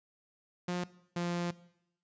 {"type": "tone pair in turn", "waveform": "sawtooth", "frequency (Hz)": [177.9, 173.84], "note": ["F3", "F3"], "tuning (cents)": [32, -8], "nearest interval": "unison", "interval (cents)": 40, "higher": "first", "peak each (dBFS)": -28, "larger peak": "neither", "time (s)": [[0.68, 0.84], [1.16, 1.51]], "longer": "second", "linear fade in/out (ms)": 5, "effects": ["noise-tail reverb RT60 0.8 s tail -19 dB re dry", "resampled to 16000 Hz"]}